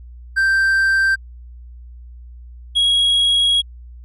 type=tone pair in turn; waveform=triangle; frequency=1568 / 3309 Hz; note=G6 / G#7; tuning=0 / -7 cents; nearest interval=octave + minor second; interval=1293 cents; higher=second; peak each=-11 dBFS; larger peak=neither; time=0.36-1.16 / 2.75-3.62 s; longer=second; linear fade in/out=20 ms; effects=added 60 Hz sine -35 dBFS peak until 4.04 s + resampled to 32000 Hz